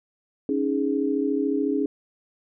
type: chord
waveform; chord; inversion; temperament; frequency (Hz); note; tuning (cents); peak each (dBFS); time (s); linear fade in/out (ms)
sine; C# suspended second; none; equal; 277.2 / 311.1 / 415.3; C#4 / D#4 / G#4; 0 / 0 / 0; -24 / -27 / -26; 0.49-1.86; 2
effects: none